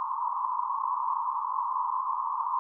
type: band-pass noise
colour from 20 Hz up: pink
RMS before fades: -30 dBFS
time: 0-2.59 s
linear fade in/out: 0 ms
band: 940 to 1100 Hz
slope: 96 dB/octave
effects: none